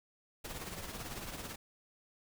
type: noise with tremolo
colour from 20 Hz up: pink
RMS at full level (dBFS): -41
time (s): 0.44-1.56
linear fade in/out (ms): 10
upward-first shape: triangle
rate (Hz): 18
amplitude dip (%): 60
effects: none